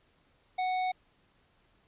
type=tone with hard clipping; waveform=sine; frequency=740 Hz; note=F#5; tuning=in tune; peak=-30 dBFS; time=0.58-0.92 s; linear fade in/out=10 ms; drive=11 dB; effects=pink hiss -68 dBFS RMS until 1.87 s + resampled to 8000 Hz